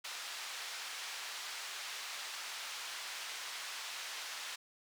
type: band-pass noise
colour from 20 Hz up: white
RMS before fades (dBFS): -44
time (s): 0.04-4.56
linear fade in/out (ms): 10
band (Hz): 920 to 4900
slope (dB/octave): 12
effects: none